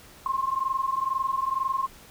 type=tone pair together; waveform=sine; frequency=1054 / 1076.1 Hz; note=C6 / C6; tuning=+12 / +48 cents; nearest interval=unison; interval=36 cents; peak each=-27 dBFS; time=0.26-1.87 s; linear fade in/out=2 ms; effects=pink hiss -50 dBFS RMS until 2.1 s